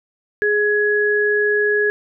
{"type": "tone pair together", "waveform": "sine", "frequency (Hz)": [417, 1677.7], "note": ["G#4", "G#6"], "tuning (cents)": [7, 17], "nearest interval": "2 octaves", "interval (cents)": 2410, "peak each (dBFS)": -17, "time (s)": [0.42, 1.9], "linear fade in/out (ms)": 0, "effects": []}